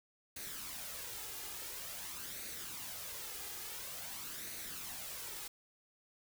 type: noise with flanger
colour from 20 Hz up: white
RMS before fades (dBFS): -45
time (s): 0.36-5.48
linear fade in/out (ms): 5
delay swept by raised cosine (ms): 0.47 to 2.47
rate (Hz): 0.48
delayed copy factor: +0.5
effects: none